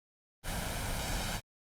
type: noise with comb filter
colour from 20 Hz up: pink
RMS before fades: -35 dBFS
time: 0.43-1.41 s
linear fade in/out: 50 ms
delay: 1.3 ms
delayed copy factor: +0.55
effects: low-pass 12000 Hz 12 dB/octave + Opus 32 kbps